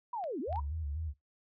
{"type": "linear two-way sweep", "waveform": "sine", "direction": "down then up", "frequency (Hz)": [1000, 233.1, 1000], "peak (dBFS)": -34, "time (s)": [0.13, 0.6], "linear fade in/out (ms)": 5, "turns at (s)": 0.4}
{"type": "clicks", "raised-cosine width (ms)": 0.3, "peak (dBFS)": -37, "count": 3, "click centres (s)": [0.24, 0.528, 0.559]}
{"type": "tone with vibrato", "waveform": "sine", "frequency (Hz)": 76, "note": "D#2", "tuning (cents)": -40, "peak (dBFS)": -34, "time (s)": [0.47, 1.14], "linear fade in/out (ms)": 50, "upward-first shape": "square", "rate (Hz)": 4.1, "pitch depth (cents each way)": 98}
{"effects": ["noise-tail reverb RT60 0.2 s tail -22 dB re dry"]}